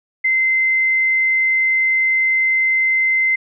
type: tone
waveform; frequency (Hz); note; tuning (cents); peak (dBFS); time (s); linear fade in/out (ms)
sine; 2070; C7; -19; -13; 0.24-3.36; 10
effects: none